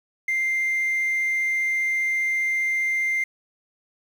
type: tone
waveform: triangle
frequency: 2095 Hz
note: C7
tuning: 2 cents sharp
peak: -18 dBFS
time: 0.28-3.24 s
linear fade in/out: 5 ms
effects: tanh soft clip ceiling -16 dBFS + 8-bit